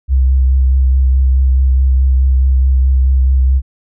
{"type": "tone with vibrato", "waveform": "sine", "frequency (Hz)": 65.41, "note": "C2", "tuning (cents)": 0, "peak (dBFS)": -7, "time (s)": [0.08, 3.62], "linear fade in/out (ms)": 50, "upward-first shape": "triangle", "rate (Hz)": 4.7, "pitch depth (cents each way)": 27, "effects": []}